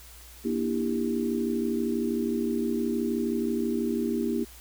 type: chord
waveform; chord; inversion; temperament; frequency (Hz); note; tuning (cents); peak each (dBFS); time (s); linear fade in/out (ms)
sine; E half-diminished seventh; second; just; 237.3 / 296.7 / 329.6 / 395.6; Bb3 / D4 / E4 / G4; +31 / +18 / 0 / +16; -28 / -34 / -31 / -31; 0.44-4.45; 20
effects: added 60 Hz sine -49 dBFS peak until 4.6 s + white hiss -50 dBFS RMS until 4.6 s